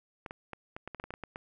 clicks, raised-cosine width 0.5 ms, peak -25 dBFS, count 12, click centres 0.262 / 0.309 / 0.533 / 0.765 / 0.876 / 0.947 / 0.999 / 1.04 / 1.106 / 1.139 / 1.237 / 1.359 s, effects none

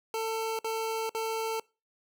25% pulse tone bursts, 446.5 Hz, A4, 25 cents sharp, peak -26 dBFS, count 3, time 0.14-1.598 s, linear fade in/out 2 ms, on 450 ms, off 54 ms, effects noise-tail reverb RT60 0.3 s tail -24 dB re dry

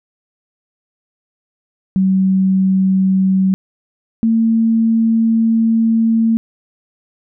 sine tone pair in turn, 190 / 225.9 Hz, F#3 / A3, +46 / +46 cents, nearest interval minor third, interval 300 cents, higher second, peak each -10 dBFS, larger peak neither, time 1.96-3.54 / 4.23-6.37 s, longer second, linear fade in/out 0 ms, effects none

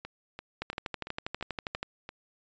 two click trains, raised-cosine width 0.3 ms, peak -24 / -17 dBFS, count 7 / 16, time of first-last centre 0.05-2.091 / 0.62-1.83 s, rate 2.94 / 12.4 Hz, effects resampled to 16000 Hz

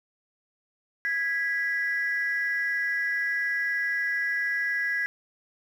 sine tone pair together, 1654 / 1966.9 Hz, G#6 / B6, -8 / -8 cents, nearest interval minor third, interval 300 cents, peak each -26 / -27 dBFS, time 1.05-5.06 s, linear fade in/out 0 ms, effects tanh soft clip ceiling -19 dBFS + 9-bit

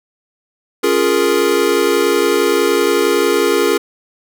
square chord, Bb minor seventh, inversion first, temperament equal, 277.2 / 349.2 / 415.3 / 466.2 Hz, Db4 / F4 / Ab4 / Bb4, 0 / 0 / 0 / 0 cents, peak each -22 / -18 / -16 / -18 dBFS, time 0.83-3.78 s, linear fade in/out 10 ms, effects none

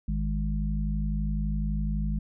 harmonic tone, 51.91 Hz, G#1, in tune, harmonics 1 / 3 / 4, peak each -27 / -32 / -33 dBFS, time 0.08-2.19 s, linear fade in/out 5 ms, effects none

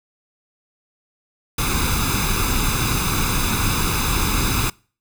pink noise with comb filter, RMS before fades -20 dBFS, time 1.58-4.7 s, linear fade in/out 5 ms, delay 0.8 ms, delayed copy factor +0.75, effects noise-tail reverb RT60 0.4 s tail -25 dB re dry

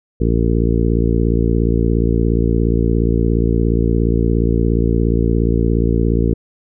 harmonic tone, 57.1 Hz, A#1, 35 cents flat, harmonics 1 / 2 / 3 / 4 / 5 / 6 / 7 / 8, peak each -16 / -19 / -21 / -22 / -23 / -24 / -24 / -25 dBFS, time 0.2-6.34 s, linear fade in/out 10 ms, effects none

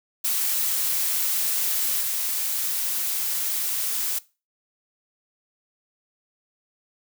blue noise with level steps, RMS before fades -24 / -26 dBFS, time 0.24-4.19 s, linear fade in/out 10 ms, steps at 2.01 s, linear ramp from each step 2 ms, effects noise-tail reverb RT60 0.3 s tail -20 dB re dry

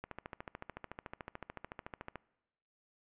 click train, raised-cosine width 0.5 ms, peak -27 dBFS, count 30, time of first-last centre 0.04-2.157 s, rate 13.7 Hz, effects noise-tail reverb RT60 1.0 s tail -23 dB re dry + resampled to 8000 Hz

